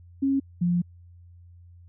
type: tone pair in turn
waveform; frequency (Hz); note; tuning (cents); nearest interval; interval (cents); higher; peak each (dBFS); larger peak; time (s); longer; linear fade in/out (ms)
sine; 272.8 / 175.1; C#4 / F3; -28 / +5; minor sixth; 767; first; -20; neither; 0.22-0.4 / 0.61-0.82; second; 10
effects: added 87 Hz sine -47 dBFS peak until 1.88 s